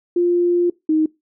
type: tone pair in turn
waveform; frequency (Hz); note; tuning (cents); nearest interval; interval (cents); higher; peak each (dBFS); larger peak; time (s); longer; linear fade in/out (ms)
sine; 350 / 312.7; F4 / D#4; +4 / +9; major second; 195; first; -13; neither; 0.16-0.7 / 0.89-1.06; first; 5
effects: noise-tail reverb RT60 0.2 s tail -22 dB re dry